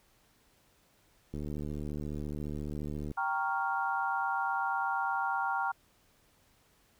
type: click train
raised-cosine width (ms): 3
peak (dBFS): -26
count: 133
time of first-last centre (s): 1.34-3.114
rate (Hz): 74.4
type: chord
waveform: sine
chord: G half-diminished seventh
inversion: none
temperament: equal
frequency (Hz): 784 / 932.3 / 1108.7 / 1396.9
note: G5 / Bb5 / Db6 / F6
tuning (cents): 0 / 0 / 0 / 0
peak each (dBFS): -34 / -34 / -38 / -34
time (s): 3.17-5.72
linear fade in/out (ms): 10
effects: pink hiss -67 dBFS RMS until 6.99 s